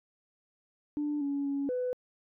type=tone with pitch steps; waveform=sine; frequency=295 / 281.9 / 279.6 / 500 Hz; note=D4 / C#4 / C#4 / B4; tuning=+8 / +29 / +15 / +21 cents; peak=-28 dBFS; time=0.97-1.93 s; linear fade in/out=0 ms; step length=240 ms; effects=tanh soft clip ceiling -25 dBFS